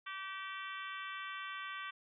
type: harmonic tone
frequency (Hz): 385.8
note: G4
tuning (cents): -28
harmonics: 3 / 4 / 5 / 6 / 7 / 8 / 9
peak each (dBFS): -45 / -47 / -49 / -51 / -52 / -53 / -54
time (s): 0.06-1.91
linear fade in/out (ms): 10
effects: none